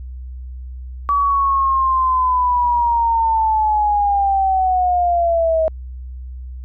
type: linear sweep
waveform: sine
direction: down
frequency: 1144 to 634 Hz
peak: -13 dBFS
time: 1.09-5.68 s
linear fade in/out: 0 ms
effects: added 63 Hz sine -28 dBFS peak until 6.64 s